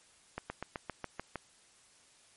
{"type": "slowing click train", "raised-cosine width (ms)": 0.5, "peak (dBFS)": -22, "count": 8, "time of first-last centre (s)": [0.38, 1.357], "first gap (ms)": 120, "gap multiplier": 1.05, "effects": ["white hiss -63 dBFS RMS until 2.36 s", "MP3 48 kbps"]}